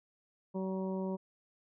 harmonic tone with a mistuned harmonic, 189.5 Hz, F#3, 42 cents sharp, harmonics 1 / 2 / 3 / 4 / 5 / 6, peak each -35 / -39 / -42 / -55 / -46 / -60 dBFS, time 0.54-1.17 s, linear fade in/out 20 ms, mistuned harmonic 6, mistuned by -35 cents, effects none

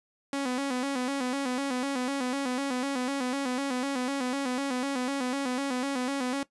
sawtooth tone with vibrato, 264 Hz, C4, 16 cents sharp, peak -24 dBFS, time 0.33-6.43 s, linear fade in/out 2 ms, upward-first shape square, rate 4 Hz, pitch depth 89 cents each way, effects noise-tail reverb RT60 0.1 s tail -17 dB re dry + resampled to 24000 Hz

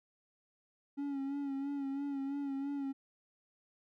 triangle tone with vibrato, 278 Hz, C#4, 5 cents sharp, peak -33 dBFS, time 0.97-2.93 s, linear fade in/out 20 ms, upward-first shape sine, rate 3 Hz, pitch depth 43 cents each way, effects none

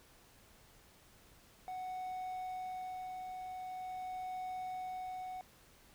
triangle tone with tremolo, 741 Hz, F#5, 2 cents sharp, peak -37 dBFS, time 1.68-5.41 s, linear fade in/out 0 ms, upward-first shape sine, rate 0.44 Hz, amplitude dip 30%, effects pink hiss -63 dBFS RMS until 5.94 s

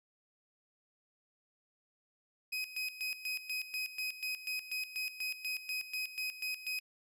30% pulse tone with tremolo, 2519 Hz, D#7, 21 cents sharp, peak -32 dBFS, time 2.52-6.8 s, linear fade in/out 10 ms, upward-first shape square, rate 4.1 Hz, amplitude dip 75%, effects resampled to 32000 Hz

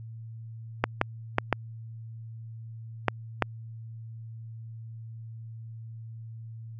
clicks, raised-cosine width 0.5 ms, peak -6 dBFS, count 6, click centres 0.84 / 1.014 / 1.384 / 1.527 / 3.083 / 3.423 s, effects added 113 Hz sine -39 dBFS peak until 6.79 s + AAC 48 kbps

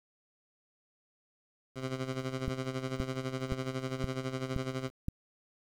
15% pulse tone with tremolo, 130.81 Hz, C3, in tune, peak -25 dBFS, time 1.75-4.91 s, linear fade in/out 50 ms, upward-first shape sine, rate 12 Hz, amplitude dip 70%
click train, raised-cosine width 5 ms, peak -20 dBFS, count 6, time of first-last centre 2.48-5.084 s, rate 1.92 Hz
effects low-pass 7000 Hz 12 dB/octave + 9-bit

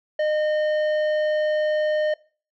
triangle tone with tanh clipping, 611 Hz, D#5, 32 cents flat, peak -21 dBFS, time 0.19-2.14 s, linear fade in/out 5 ms, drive 14 dB, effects noise-tail reverb RT60 0.4 s tail -22 dB re dry

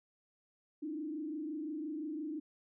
sine tone with frequency modulation, 306.3 Hz, D#4, 27 cents flat, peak -37 dBFS, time 0.82-2.4 s, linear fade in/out 10 ms, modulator 25.8 Hz, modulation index 0.89, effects none

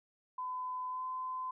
sine tone with pitch glide, 1011 to 1023.9 Hz, B5 to C6, +40 to -38 cents, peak -36 dBFS, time 0.38-1.51 s, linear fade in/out 5 ms, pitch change +22 cents, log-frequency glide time 0.88-1.04 s, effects none

